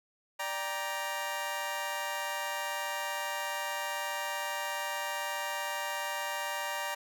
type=chord; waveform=20% pulse; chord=G minor; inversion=second; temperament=just; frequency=588 / 784 / 940.8 Hz; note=D5 / G5 / Bb5; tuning=+2 / 0 / +16 cents; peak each=-34 / -35 / -31 dBFS; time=0.39-6.95 s; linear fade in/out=10 ms; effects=none